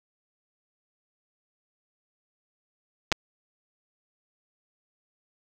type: clicks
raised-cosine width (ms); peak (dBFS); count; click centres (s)
0.2; -5; 2; 3.118 / 3.124
effects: none